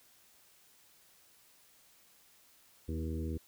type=harmonic tone with a mistuned harmonic; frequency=80.1 Hz; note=E2; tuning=49 cents flat; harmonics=1 / 2 / 3 / 4 / 5 / 6; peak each=-36 / -44 / -42 / -43 / -47 / -49 dBFS; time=2.88-3.38 s; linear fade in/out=10 ms; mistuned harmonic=5; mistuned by=-20 cents; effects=white hiss -64 dBFS RMS until 3.47 s